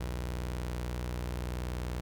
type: tone pair together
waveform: sawtooth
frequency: 60.8 / 81.06 Hz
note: B1 / E2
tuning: -26 / -29 cents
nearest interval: perfect fourth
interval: 497 cents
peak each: -30 / -39 dBFS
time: 0-2.01 s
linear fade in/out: 10 ms
effects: none